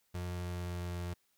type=tone with pitch glide; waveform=35% pulse; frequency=88.9 to 87.73 Hz; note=F2 to F2; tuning=+31 to +8 cents; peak=-35 dBFS; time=0.14-1.14 s; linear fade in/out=10 ms; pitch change=-23 cents; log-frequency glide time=0.25-0.99 s; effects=white hiss -75 dBFS RMS until 1.37 s